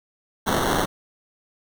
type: noise with sample-and-hold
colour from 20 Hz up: white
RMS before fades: -22 dBFS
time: 0.46-0.86 s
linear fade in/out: 20 ms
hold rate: 2450 Hz
effects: none